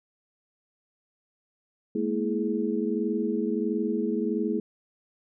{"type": "tone cluster", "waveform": "sine", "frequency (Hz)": [212.3, 233.8, 327.1, 419.2], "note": ["G#3", "A#3", "E4", "G#4"], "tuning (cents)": [38, 5, -13, 16], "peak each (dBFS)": -30, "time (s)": [1.95, 4.6], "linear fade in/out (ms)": 5, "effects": []}